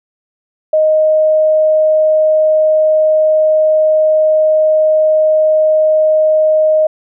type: tone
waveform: sine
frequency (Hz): 622.3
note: D#5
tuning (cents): 0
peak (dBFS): -7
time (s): 0.73-6.87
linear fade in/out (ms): 5
effects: none